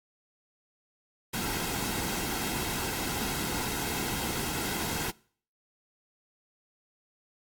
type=noise with comb filter; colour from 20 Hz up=pink; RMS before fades=-32 dBFS; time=1.33-5.11 s; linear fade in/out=10 ms; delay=1.7 ms; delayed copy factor=-0.55; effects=noise-tail reverb RT60 0.5 s tail -23 dB re dry + AAC 64 kbps